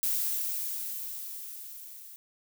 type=noise with level ramp; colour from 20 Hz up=violet; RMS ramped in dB=-28 to -48 dBFS; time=0.03-2.16 s; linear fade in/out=0 ms; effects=none